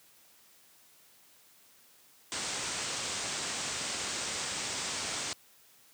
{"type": "low-pass noise", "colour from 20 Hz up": "white", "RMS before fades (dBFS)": -36, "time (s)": [2.32, 5.33], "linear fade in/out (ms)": 0, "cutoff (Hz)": 8700, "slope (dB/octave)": 96, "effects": ["white hiss -61 dBFS RMS until 5.93 s", "high-pass 80 Hz 12 dB/octave"]}